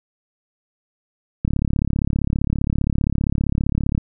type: click train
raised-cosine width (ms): 5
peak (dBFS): -7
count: 90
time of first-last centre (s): 1.45-3.978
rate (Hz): 35.2
effects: none